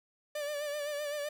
45% pulse tone with vibrato, 587.3 Hz, D5, in tune, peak -34 dBFS, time 0.35-1.29 s, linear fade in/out 5 ms, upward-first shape sine, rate 7.8 Hz, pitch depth 46 cents each way, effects none

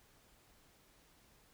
silence, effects pink hiss -67 dBFS RMS until 1.53 s

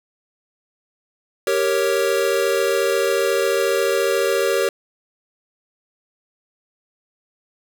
square chord, G diminished, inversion none, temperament equal, 392 / 466.2 / 554.4 Hz, G4 / Bb4 / Db5, 0 / 0 / 0 cents, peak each -22 dBFS, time 1.47-4.69 s, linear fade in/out 2 ms, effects none

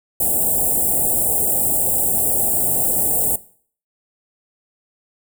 white band-stop noise, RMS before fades -18 dBFS, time 0.2-3.36 s, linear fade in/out 5 ms, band 830 to 7600 Hz, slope 96 dB/octave, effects noise-tail reverb RT60 0.5 s tail -18 dB re dry

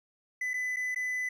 triangle tone with dropouts, 2003 Hz, B6, 24 cents sharp, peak -28 dBFS, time 0.41-1.29 s, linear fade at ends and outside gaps 5 ms, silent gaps 0.535-0.539 / 0.762-0.767 / 0.947-0.959 s, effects none

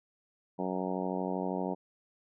harmonic tone, 92.7 Hz, F#2, 4 cents sharp, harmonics 2 / 3 / 4 / 5 / 6 / 7 / 8 / 9 / 10, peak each -36 / -38 / -39 / -40 / -41 / -41 / -42 / -43 / -43 dBFS, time 0.58-1.75 s, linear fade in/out 20 ms, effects none

